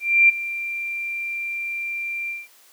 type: tone with ADSR envelope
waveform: sine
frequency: 2369 Hz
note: D7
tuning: 14 cents sharp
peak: -9 dBFS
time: 0-2.48 s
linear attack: 290 ms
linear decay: 14 ms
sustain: -16 dB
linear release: 190 ms
effects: white hiss -53 dBFS RMS until 2.72 s + high-pass 400 Hz 12 dB/octave